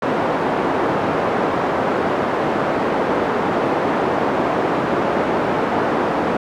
pink band-pass noise, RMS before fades -19 dBFS, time 0.02-6.37 s, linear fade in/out 5 ms, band 280 to 1100 Hz, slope 12 dB/octave, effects none

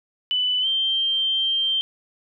sine tone with pitch glide, 2991 to 3151 Hz, F#7 to G7, +18 to +8 cents, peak -19 dBFS, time 0.31-1.81 s, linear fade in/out 0 ms, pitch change +90 cents, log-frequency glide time 0.61-0.67 s, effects none

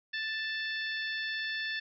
harmonic tone, 881 Hz, A5, 2 cents sharp, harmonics 2 / 3 / 4 / 5 / 6, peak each -34 / -42 / -40 / -44 / -48 dBFS, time 0.13-1.8 s, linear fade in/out 10 ms, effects none

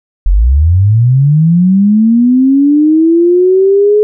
sine linear sweep, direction up, 40.23 to 425.6 Hz, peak -4 dBFS, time 0.26-4.03 s, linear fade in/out 0 ms, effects none

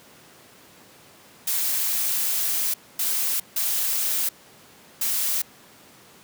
blue noise bursts at uneven times, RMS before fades -24 dBFS, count 4, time 1.47-2.74 / 2.99-3.4 / 3.56-4.29 / 5.01-5.42 s, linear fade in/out 5 ms, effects pink hiss -50 dBFS RMS until 6.23 s + high-pass 150 Hz 12 dB/octave

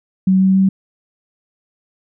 sine tone with pitch steps, 188.7 / 190.23 / 191.78 Hz, F#3 / F#3 / G3, +34 / +48 / -38 cents, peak -9 dBFS, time 0.27-0.69 s, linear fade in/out 5 ms, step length 140 ms, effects none

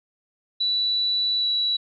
sine tone with pitch glide, 3951 to 3924 Hz, B7 to B7, 0 to -12 cents, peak -20 dBFS, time 0.6-1.77 s, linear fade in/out 10 ms, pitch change -12 cents, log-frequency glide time 1.39-1.46 s, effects none

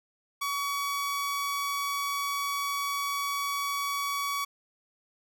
sawtooth tone, 1131 Hz, C#6, 34 cents sharp, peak -25 dBFS, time 0.41-4.45 s, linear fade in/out 10 ms, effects none

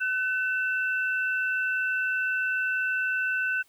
sine tone pair together, 1512 / 2667 Hz, F#6 / E7, +37 / +20 cents, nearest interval minor seventh, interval 983 cents, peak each -25 / -32 dBFS, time 0-3.63 s, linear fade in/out 20 ms, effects white hiss -63 dBFS RMS until 3.68 s

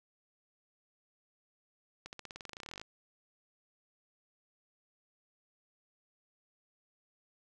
accelerating click train, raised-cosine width 0.2 ms, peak -27 dBFS, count 21, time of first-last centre 2.06-2.815 s, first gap 69 ms, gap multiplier 0.93, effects none

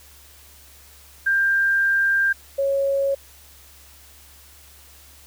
sine tone pair in turn, 1590 / 551.5 Hz, G6 / C#5, +24 / -9 cents, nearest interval octave + tritone, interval 1833 cents, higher first, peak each -16 / -18 dBFS, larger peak first, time 1.26-2.33 / 2.58-3.15 s, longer first, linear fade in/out 10 ms, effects added 70 Hz sine -51 dBFS peak until 5.26 s + white hiss -49 dBFS RMS until 5.26 s

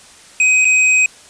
square tone with dropouts, 2518 Hz, D#7, 20 cents sharp, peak -10 dBFS, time 0.4-1.06 s, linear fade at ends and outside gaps 2 ms, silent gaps 0.647-0.652 s, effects white hiss -42 dBFS RMS until 1.29 s + resampled to 22050 Hz

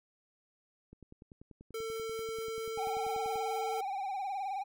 click train, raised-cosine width 3 ms, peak -39 dBFS, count 26, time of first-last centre 0.93-3.357 s, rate 10.3 Hz
square tone, 447.8 Hz, A4, 30 cents sharp, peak -37 dBFS, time 1.74-3.81 s, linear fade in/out 5 ms
triangle tone with vibrato, 784 Hz, G5, in tune, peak -32 dBFS, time 2.77-4.64 s, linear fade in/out 20 ms, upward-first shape sine, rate 19 Hz, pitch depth 76 cents each way
effects none

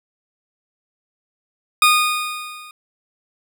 20% pulse tone with level ramp, 1231 Hz, D#6, 19 cents flat, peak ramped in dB -4 to -33 dBFS, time 1.82-2.71 s, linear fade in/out 2 ms, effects none

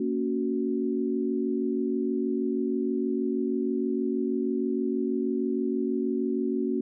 sine chord, F# major, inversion first, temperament just, 231.2 / 277.5 / 370 Hz, A#3 / C#4 / F#4, -14 / +2 / 0 cents, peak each -29 dBFS, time 0-6.81 s, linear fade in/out 5 ms, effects none

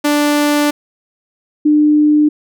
sawtooth / sine tone pair in turn, 293.7 / 299.9 Hz, D4 / D4, 0 / +36 cents, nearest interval unison, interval 36 cents, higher second, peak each -7 dBFS, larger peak neither, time 0.04-0.71 / 1.65-2.29 s, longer first, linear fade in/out 10 ms, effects none

